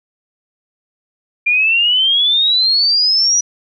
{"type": "exponential sweep", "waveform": "sine", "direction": "up", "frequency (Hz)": [2387, 5880], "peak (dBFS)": -10, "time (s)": [1.46, 3.41], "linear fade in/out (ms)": 10, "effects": []}